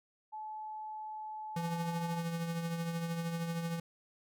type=tone; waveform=sine; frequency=862 Hz; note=A5; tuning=36 cents flat; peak=-40 dBFS; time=0.32-2.22 s; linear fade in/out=20 ms
type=tone with tremolo; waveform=square; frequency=167.5 Hz; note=E3; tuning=28 cents sharp; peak=-33 dBFS; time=1.56-3.8 s; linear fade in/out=5 ms; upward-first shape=triangle; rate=13 Hz; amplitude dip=50%
effects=none